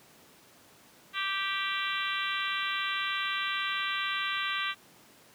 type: harmonic tone with a mistuned harmonic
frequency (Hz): 391.2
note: G4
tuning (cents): -4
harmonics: 3 / 4 / 5 / 6 / 7 / 8 / 9 / 10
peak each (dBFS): -35 / -36 / -37 / -38 / -38 / -39 / -40 / -40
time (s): 1.13-4.75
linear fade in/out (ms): 50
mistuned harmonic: 9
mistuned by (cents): -34
effects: pink hiss -57 dBFS RMS until 5.34 s + high-pass 150 Hz 12 dB/octave